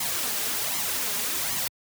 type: noise with flanger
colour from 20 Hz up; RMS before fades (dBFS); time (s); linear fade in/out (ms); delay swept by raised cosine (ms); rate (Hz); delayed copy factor
white; -28; 0-1.68; 5; 0.96 to 4.96; 1.3; +0.6
effects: high-pass 80 Hz 12 dB/octave